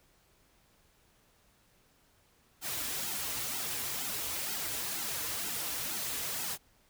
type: noise with flanger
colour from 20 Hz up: white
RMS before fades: -36 dBFS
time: 2.61-6.58 s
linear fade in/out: 50 ms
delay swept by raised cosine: 1.7 to 5.6 ms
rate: 2.1 Hz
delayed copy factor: -0.9
effects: pink hiss -67 dBFS RMS until 6.89 s